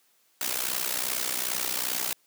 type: noise with amplitude modulation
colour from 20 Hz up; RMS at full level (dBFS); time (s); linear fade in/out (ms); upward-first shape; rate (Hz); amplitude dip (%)
white; -26; 0.41-2.13; 2; sine; 62.5; 80
effects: white hiss -66 dBFS RMS until 2.26 s + high-pass 200 Hz 12 dB/octave